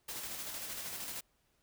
white noise with tremolo, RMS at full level -41 dBFS, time 0.08-1.21 s, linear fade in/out 10 ms, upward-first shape square, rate 13 Hz, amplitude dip 30%, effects pink hiss -75 dBFS RMS until 1.62 s

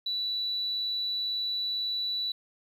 triangle tone, 3951 Hz, B7, in tune, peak -25 dBFS, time 0.06-2.32 s, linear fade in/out 5 ms, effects tanh soft clip ceiling -26 dBFS

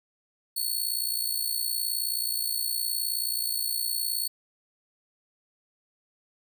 10% pulse tone with amplitude modulation, 4411 Hz, C#8, 9 cents flat, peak -17 dBFS, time 0.56-4.28 s, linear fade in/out 10 ms, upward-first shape sine, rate 59.1 Hz, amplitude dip 70%, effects none

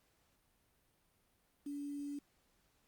sine tone with quantisation, 286.4 Hz, D4, 43 cents flat, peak -40 dBFS, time 1.66-2.19 s, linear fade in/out 5 ms, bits 10, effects pink hiss -75 dBFS RMS until 2.87 s + Opus 48 kbps

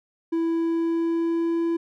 triangle tone with pitch glide, 330.5 to 334.9 Hz, E4 to E4, +5 to +27 cents, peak -19 dBFS, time 0.32-1.77 s, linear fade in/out 10 ms, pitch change +22 cents, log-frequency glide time 0.42-1.65 s, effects none

